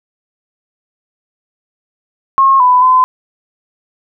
sine tone with pitch steps, 1080 / 998 / 1021 Hz, C#6 / B5 / C6, -45 / +18 / -43 cents, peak -5 dBFS, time 2.38-3.04 s, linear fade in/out 0 ms, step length 220 ms, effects none

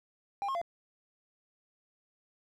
triangle tone with pitch steps, 800 / 1076 / 686 Hz, G5 / C6 / F5, +35 / +48 / -31 cents, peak -29 dBFS, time 0.42-0.615 s, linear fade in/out 0 ms, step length 65 ms, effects none

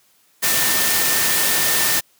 sine tone in noise, 1802 Hz, A6, 41 cents sharp, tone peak -26 dBFS, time 0.42-2.01 s, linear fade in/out 20 ms, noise white, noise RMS -18 dBFS, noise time 0.42-2.01 s, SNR -11 dB, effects white hiss -58 dBFS RMS until 2.19 s + high-pass 100 Hz 12 dB/octave

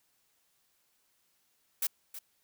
blue noise with echo, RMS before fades -30 dBFS, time 1.82-1.87 s, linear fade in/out 5 ms, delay 320 ms, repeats 1, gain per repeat -13 dB, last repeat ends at 2.19 s, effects white hiss -73 dBFS RMS until 2.43 s

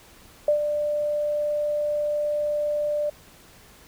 sine tone with ADSR envelope, 593 Hz, D5, 17 cents sharp, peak -15 dBFS, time 0.48-3.1 s, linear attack 3 ms, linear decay 100 ms, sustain -7 dB, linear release 8 ms, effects pink hiss -51 dBFS RMS until 3.87 s

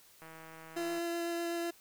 click train, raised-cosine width 0.5 ms, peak -36 dBFS, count 124, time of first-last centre 0.22-0.984 s, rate 161 Hz
30% pulse tone with vibrato, 340 Hz, F4, 46 cents flat, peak -31 dBFS, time 0.76-1.71 s, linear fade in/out 10 ms, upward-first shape sine, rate 8 Hz, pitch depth 8 cents each way
effects white hiss -61 dBFS RMS until 1.8 s

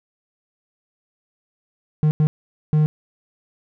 triangle tone bursts at uneven times, 152.9 Hz, D#3, 30 cents flat, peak -11 dBFS, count 3, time 2.03-2.11 / 2.2-2.27 / 2.73-2.86 s, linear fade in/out 0 ms, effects none

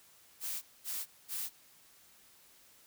blue noise bursts, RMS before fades -38 dBFS, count 3, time 0.4-1.5 s, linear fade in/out 50 ms, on 220 ms, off 220 ms, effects white hiss -62 dBFS RMS until 2.86 s

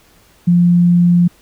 sine tone, 174.61 Hz, F3, in tune, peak -7 dBFS, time 0.47-1.28 s, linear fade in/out 10 ms, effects pink hiss -50 dBFS RMS until 1.41 s

